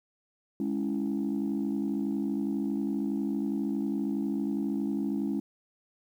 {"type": "chord", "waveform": "sine", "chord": "C# minor", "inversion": "second", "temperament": "equal", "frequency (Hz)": [207.7, 277.2, 329.6], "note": ["G#3", "C#4", "E4"], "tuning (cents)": [0, 0, 0], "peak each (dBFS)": [-30, -30, -33], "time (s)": [0.6, 5.4], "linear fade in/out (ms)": 2, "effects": ["tanh soft clip ceiling -22 dBFS", "10-bit"]}